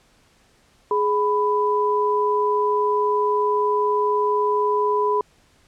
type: tone pair together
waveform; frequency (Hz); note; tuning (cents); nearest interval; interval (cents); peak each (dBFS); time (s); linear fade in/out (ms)
sine; 417.9 / 994; G#4 / B5; +11 / +11; octave + minor third; 1500; -20; 0.91-5.21; 2
effects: pink hiss -58 dBFS RMS until 5.67 s + low-pass 9000 Hz 12 dB/octave